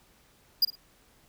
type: tone with echo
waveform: square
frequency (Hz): 4853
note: D#8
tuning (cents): -44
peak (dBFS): -19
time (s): 0.62-0.65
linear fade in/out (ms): 5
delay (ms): 53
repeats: 2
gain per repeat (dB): -14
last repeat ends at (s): 0.756
effects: pink hiss -62 dBFS RMS until 1.28 s